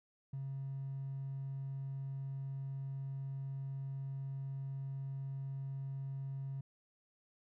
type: tone with hard clipping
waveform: triangle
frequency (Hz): 136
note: C#3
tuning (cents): -33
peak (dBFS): -39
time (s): 0.33-6.61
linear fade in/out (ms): 5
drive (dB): 3
effects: none